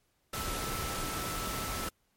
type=tone in noise; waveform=sine; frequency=1318.5 Hz; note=E6; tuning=in tune; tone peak=-40 dBFS; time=0.33-1.89 s; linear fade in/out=5 ms; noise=pink; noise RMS=-36 dBFS; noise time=0.33-1.89 s; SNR=-7 dB; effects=pink hiss -74 dBFS RMS until 2.16 s + MP3 64 kbps